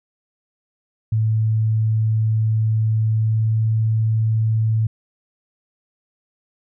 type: tone with pitch glide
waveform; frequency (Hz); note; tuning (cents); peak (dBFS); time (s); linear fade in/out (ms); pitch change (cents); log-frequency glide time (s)
sine; 110 to 110.7; A2 to A2; 0 to +11; -15; 1.12-4.87; 5; +11; 3.14-3.64
effects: none